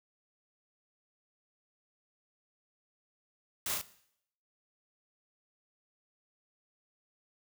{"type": "noise with echo", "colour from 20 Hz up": "white", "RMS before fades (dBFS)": -35, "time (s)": [3.66, 3.74], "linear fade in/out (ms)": 2, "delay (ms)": 37, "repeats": 2, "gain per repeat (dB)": -2, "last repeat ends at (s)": 3.814, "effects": ["noise-tail reverb RT60 0.7 s tail -17 dB re dry"]}